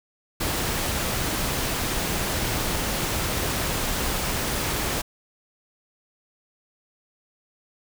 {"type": "noise", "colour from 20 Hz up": "pink", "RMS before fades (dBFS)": -26, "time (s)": [0.4, 5.02], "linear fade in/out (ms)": 10, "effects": []}